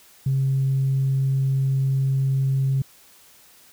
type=tone; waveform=sine; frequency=134.7 Hz; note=C#3; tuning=49 cents flat; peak=-17 dBFS; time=0.26-2.82 s; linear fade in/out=5 ms; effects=tanh soft clip ceiling -14 dBFS + white hiss -52 dBFS RMS until 3.72 s